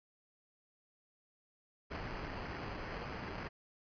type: noise with sample-and-hold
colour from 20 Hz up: pink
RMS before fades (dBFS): -43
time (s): 1.9-3.49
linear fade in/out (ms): 20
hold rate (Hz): 3675
effects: resampled to 11025 Hz